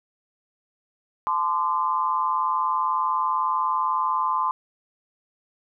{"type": "tone cluster", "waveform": "sine", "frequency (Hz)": [871, 1031, 1191], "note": ["A5", "C6", "D6"], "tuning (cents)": [-18, -26, 24], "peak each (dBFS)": [-29, -22, -28], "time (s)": [1.27, 4.51], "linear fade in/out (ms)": 0, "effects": []}